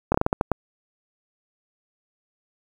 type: slowing click train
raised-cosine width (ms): 1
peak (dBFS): -5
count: 8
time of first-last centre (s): 0.12-0.517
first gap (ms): 24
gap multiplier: 1.28
effects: 7-bit